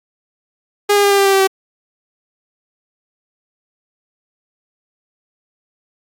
sawtooth tone with pitch steps, 410 / 406.2 / 402.5 / 398.8 / 395.1 / 391.5 / 387.9 / 384.3 Hz, G#4 / G#4 / G4 / G4 / G4 / G4 / G4 / G4, -22 / -38 / +46 / +30 / +14 / -2 / -18 / -34 cents, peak -6 dBFS, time 0.89-1.474 s, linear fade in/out 10 ms, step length 73 ms, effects AAC 64 kbps

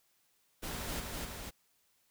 pink noise with echo, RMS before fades -40 dBFS, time 0.62-1.01 s, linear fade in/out 20 ms, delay 250 ms, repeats 2, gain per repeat -2 dB, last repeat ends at 1.51 s, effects white hiss -73 dBFS RMS until 2.1 s

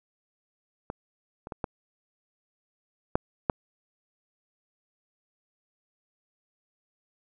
clicks, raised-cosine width 1 ms, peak -19 / -25 / -21 / -15 / -8 / -8 dBFS, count 6, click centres 0.901 / 1.471 / 1.522 / 1.642 / 3.155 / 3.498 s, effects none

